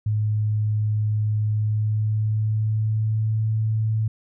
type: tone with pitch glide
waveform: sine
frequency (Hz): 106.7 to 109.76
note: G#2 to A2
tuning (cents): +47 to -4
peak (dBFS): -19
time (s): 0.06-4.08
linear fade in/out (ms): 5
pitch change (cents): +49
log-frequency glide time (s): 1.46-3.48
effects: none

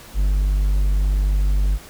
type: tone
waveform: triangle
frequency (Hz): 49.29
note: G1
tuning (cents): +10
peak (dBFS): -13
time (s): 0.14-1.79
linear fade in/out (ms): 50
effects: pink hiss -42 dBFS RMS until 1.89 s

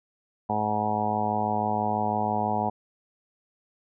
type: harmonic tone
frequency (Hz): 106.1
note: G#2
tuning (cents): +38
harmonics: 1 / 2 / 3 / 4 / 5 / 6 / 7 / 8 / 9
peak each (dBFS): -35 / -31 / -40 / -36 / -37 / -35 / -28 / -30 / -32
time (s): 0.49-2.7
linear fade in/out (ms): 10
effects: none

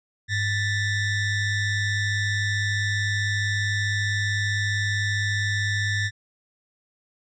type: ring-modulated tone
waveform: square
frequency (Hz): 932.3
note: A#5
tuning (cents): 0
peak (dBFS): -20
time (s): 0.28-6.11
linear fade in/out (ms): 50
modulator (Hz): 830
effects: resampled to 16000 Hz

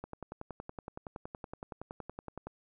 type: click train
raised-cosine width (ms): 1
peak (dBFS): -27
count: 27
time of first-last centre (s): 0.04-2.47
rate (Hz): 10.7
effects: none

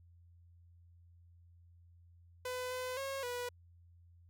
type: tone with pitch steps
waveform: sawtooth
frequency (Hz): 503 / 507 / 544 / 489.4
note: B4 / B4 / C#5 / B4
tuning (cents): +32 / +45 / -33 / -16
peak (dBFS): -34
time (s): 2.45-3.49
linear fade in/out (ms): 5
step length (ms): 260
effects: added 86 Hz sine -59 dBFS peak until 4.29 s

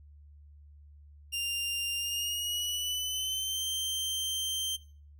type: tone with pitch glide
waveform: sawtooth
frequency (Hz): 2794 to 3136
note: F7 to G7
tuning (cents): 0 to 0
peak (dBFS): -28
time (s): 1.32-4.77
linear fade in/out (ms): 20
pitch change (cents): +200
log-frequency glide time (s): 1.97-3.65
effects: noise-tail reverb RT60 0.4 s tail -18 dB re dry + added 73 Hz sine -51 dBFS peak until 5.19 s

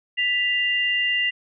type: tone pair together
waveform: sine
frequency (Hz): 1975.5 / 2796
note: B6 / F7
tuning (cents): 0 / +1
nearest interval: tritone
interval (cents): 601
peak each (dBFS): -22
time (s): 0.17-1.31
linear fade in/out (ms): 20
effects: none

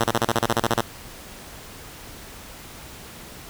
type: tone bursts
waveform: 5% pulse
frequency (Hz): 115.7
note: A#2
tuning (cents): -13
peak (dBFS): -7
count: 12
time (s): 0-0.811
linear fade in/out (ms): 5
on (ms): 41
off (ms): 29
effects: pink hiss -41 dBFS RMS until 3.49 s

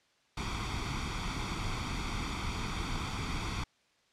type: noise with comb filter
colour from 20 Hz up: pink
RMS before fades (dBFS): -35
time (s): 0.37-3.64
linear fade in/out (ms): 5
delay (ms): 0.87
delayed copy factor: +0.7
effects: white hiss -69 dBFS RMS until 4.12 s + low-pass 5000 Hz 12 dB/octave

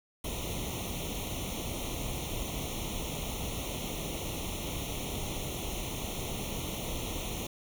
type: noise with comb filter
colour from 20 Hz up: pink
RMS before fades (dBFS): -36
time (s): 0.24-7.47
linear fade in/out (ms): 5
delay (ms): 0.31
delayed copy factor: +1
effects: none

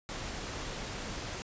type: noise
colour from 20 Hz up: pink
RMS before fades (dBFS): -39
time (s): 0.09-1.42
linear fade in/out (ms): 0
effects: resampled to 16000 Hz

